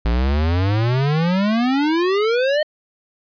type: exponential sweep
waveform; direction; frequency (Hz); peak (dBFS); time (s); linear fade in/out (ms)
square; up; 55 to 622.3; -16; 0.05-2.63; 5
effects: resampled to 11025 Hz